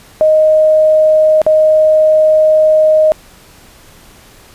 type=tone with dropouts; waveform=sine; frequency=622.3 Hz; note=D#5; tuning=in tune; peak=-5 dBFS; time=0.21-3.12 s; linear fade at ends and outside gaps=0 ms; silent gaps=1.417-1.465 s; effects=pink hiss -41 dBFS RMS until 4.54 s + resampled to 32000 Hz